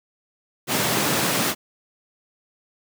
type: high-pass noise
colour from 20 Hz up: pink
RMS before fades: -22 dBFS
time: 0.67-1.55 s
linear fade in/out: 50 ms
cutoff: 130 Hz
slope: 24 dB/octave
effects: none